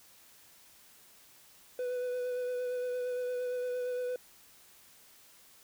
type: tone with vibrato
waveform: triangle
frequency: 497 Hz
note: B4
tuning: 11 cents sharp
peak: -30 dBFS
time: 1.79-4.16 s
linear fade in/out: 2 ms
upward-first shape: sine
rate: 8.7 Hz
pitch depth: 17 cents each way
effects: white hiss -59 dBFS RMS until 5.63 s